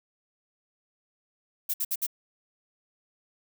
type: noise bursts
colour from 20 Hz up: violet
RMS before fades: -28 dBFS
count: 4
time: 1.69-2.067 s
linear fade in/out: 10 ms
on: 50 ms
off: 59 ms
effects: none